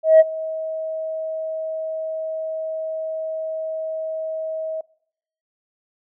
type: tone with ADSR envelope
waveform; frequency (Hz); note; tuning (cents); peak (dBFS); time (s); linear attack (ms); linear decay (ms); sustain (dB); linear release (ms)
sine; 637; D#5; +41; -4; 0.03-4.81; 170; 29; -20; 4
effects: noise-tail reverb RT60 0.7 s tail -24 dB re dry + tanh soft clip ceiling -4 dBFS